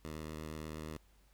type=tone with vibrato; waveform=10% pulse; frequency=77.78 Hz; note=D#2; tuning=in tune; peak=-34 dBFS; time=0.05-0.97 s; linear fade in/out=0 ms; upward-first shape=square; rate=8.6 Hz; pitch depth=15 cents each way; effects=added 50 Hz sine -64 dBFS peak until 1.33 s + pink hiss -71 dBFS RMS until 1.33 s